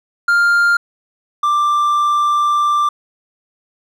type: tone pair in turn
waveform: triangle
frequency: 1400 / 1180.3 Hz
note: F6 / D6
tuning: +4 / +8 cents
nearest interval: minor third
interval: 296 cents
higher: first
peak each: -8 / -10 dBFS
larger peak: first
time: 0.28-0.77 / 1.43-2.89 s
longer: second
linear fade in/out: 5 ms
effects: none